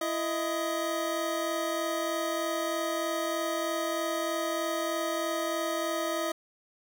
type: tone pair together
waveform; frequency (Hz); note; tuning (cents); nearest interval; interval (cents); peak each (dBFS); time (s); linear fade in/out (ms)
25% pulse; 334.6 / 626; E4 / D#5; +26 / +10; major seventh; 1084; -29 / -27; 0.01-6.32; 5
effects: none